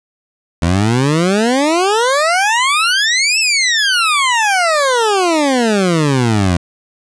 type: exponential two-way sweep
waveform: 20% pulse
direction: up then down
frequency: 80.6 to 2694 to 84.2 Hz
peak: -6 dBFS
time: 0.62-6.57 s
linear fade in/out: 5 ms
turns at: 3.39 s
effects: resampled to 22050 Hz